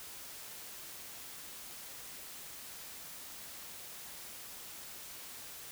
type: silence
effects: white hiss -48 dBFS RMS until 5.71 s